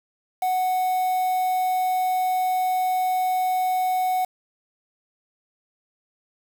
triangle tone with quantisation, 740 Hz, F#5, in tune, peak -18 dBFS, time 0.42-4.25 s, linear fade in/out 5 ms, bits 6, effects none

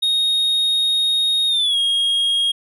triangle tone with pitch glide, 3729 to 3265 Hz, A#7 to G#7, 0 to -30 cents, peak -14 dBFS, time 0.02-2.52 s, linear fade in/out 10 ms, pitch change -230 cents, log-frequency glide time 1.48-1.78 s, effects none

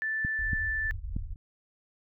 sine tone, 1760 Hz, A6, in tune, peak -28 dBFS, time 0.02-0.91 s, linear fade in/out 0 ms
clicks, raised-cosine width 5 ms, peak -20 dBFS, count 3, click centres 0.249 / 0.533 / 1.165 s
pink low-pass noise, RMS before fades -36 dBFS, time 0.39-1.36 s, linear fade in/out 2 ms, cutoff 100 Hz, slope 96 dB/octave
effects none

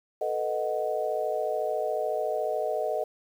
sine chord, B dominant seventh, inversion third, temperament equal, 440 / 493.9 / 622.3 / 740 Hz, A4 / B4 / D#5 / F#5, 0 / 0 / 0 / 0 cents, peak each -32 / -34 / -29 / -33 dBFS, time 0.21-3.04 s, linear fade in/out 5 ms, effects 9-bit

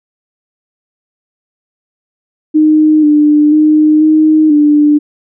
sine tone with pitch steps, 308.3 / 298.4 / 306.3 / 310.9 / 296.3 Hz, D#4 / D4 / D#4 / D#4 / D4, -16 / +28 / -27 / -1 / +15 cents, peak -4 dBFS, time 2.54-4.99 s, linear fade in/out 20 ms, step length 490 ms, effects none

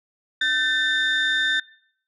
sine tone cluster, 1538 / 1778 / 3619 Hz, G6 / A6 / A7, -33 / +18 / +48 cents, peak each -22 dBFS, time 0.41-1.6 s, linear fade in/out 5 ms, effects noise-tail reverb RT60 0.6 s tail -21 dB re dry + tanh soft clip ceiling -14 dBFS

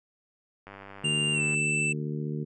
click train, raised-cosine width 0.5 ms, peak -29 dBFS, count 87, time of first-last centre 0.67-1.542 s, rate 98.6 Hz
harmonic tone, 75.1 Hz, D2, 39 cents sharp, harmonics 2 / 3 / 4 / 5 / 6, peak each -31 / -36 / -41 / -39 / -43 dBFS, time 1.03-2.45 s, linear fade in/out 20 ms
square tone with pitch glide, 2794 to 2652 Hz, F7 to E7, 0 to +10 cents, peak -26 dBFS, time 1.04-1.93 s, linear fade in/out 10 ms, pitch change -90 cents, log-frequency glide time 1.33-1.42 s
effects resampled to 24000 Hz

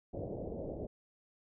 white low-pass noise, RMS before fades -41 dBFS, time 0.13-0.87 s, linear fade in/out 10 ms, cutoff 630 Hz, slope 48 dB/octave, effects none

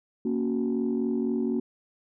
sine chord, F# major, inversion first, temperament equal, 233.1 / 277.2 / 370 Hz, A#3 / C#4 / F#4, 0 / 0 / 0 cents, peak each -26 / -29 / -29 dBFS, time 0.25-1.6 s, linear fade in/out 5 ms, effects tanh soft clip ceiling -18 dBFS

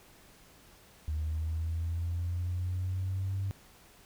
sine linear sweep, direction up, 76.3 to 98 Hz, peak -29 dBFS, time 1.08-3.51 s, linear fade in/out 0 ms, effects tanh soft clip ceiling -26 dBFS + pink hiss -58 dBFS RMS until 4.05 s

